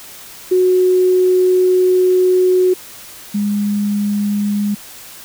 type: tone pair in turn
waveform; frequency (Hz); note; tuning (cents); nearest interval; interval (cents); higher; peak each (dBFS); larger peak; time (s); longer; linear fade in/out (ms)
sine; 367.3 / 205.3; F#4 / G#3; -13 / -20; minor seventh; 1007; first; -9 / -14; first; 0.51-2.74 / 3.34-4.75; first; 10
effects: white hiss -36 dBFS RMS until 5.24 s